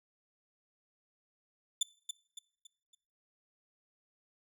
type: tone with echo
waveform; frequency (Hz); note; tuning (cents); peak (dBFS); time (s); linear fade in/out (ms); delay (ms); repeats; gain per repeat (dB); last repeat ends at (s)
25% pulse; 3520; A7; 0; -23; 1.81-1.83; 5; 280; 4; -8; 2.95
effects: noise-tail reverb RT60 0.5 s tail -21 dB re dry